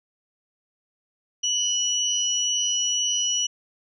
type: tone pair together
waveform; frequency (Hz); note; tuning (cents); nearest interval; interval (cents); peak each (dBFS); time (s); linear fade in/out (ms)
sine; 2960 / 5849; F#7 / F#8; 0 / -21; octave; 1179; -24; 1.43-3.47; 10
effects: none